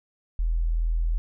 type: tone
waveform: sine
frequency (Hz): 41.2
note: E1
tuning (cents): 0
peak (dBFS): -21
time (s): 0.39-1.18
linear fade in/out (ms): 0
effects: none